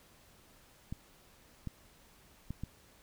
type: clicks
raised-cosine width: 5 ms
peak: -26 dBFS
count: 4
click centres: 0.925 / 1.673 / 2.506 / 2.636 s
effects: pink hiss -62 dBFS RMS until 3.02 s